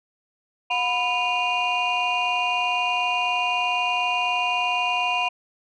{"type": "tone cluster", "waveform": "sine", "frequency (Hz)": [721, 990, 2460, 2793], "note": ["F#5", "B5", "D#7", "F7"], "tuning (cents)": [-45, 4, -20, -1], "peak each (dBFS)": -25, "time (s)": [0.7, 5.29], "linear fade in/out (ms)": 10, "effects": ["tanh soft clip ceiling -15 dBFS"]}